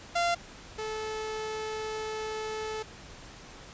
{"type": "tone pair in turn", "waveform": "sawtooth", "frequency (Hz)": [690, 434.7], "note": ["F5", "A4"], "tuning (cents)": [-21, -21], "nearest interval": "minor sixth", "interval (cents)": 800, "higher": "first", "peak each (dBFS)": [-21, -29], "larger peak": "first", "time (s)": [[0.15, 0.35], [0.78, 2.83]], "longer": "second", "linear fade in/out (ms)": 10, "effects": ["pink hiss -48 dBFS RMS until 3.73 s", "resampled to 16000 Hz"]}